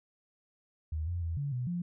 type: tone with pitch steps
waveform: sine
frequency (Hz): 78.2 / 87.2 / 83.2 / 142 / 124.3 / 175.1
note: D#2 / F2 / E2 / C#3 / B2 / F3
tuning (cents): +9 / -2 / +17 / +42 / +12 / +5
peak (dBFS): -31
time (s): 0.92-1.82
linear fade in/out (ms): 5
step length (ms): 150
effects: none